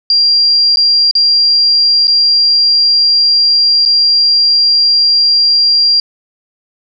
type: tone with dropouts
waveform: sine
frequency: 4763 Hz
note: D8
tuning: 24 cents sharp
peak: -6 dBFS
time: 0.1-6 s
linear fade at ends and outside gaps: 2 ms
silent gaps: 0.76-0.77 / 1.112-1.152 / 2.072-2.079 / 3.853-3.859 s
effects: none